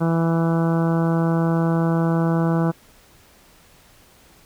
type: harmonic tone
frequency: 165.5 Hz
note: E3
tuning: 7 cents sharp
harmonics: 1 / 2 / 3 / 4 / 5 / 6 / 7 / 8 / 9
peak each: -18 / -24 / -28 / -30 / -32 / -34 / -35 / -36 / -37 dBFS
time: 0-2.72 s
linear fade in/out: 20 ms
effects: pink hiss -52 dBFS RMS until 4.45 s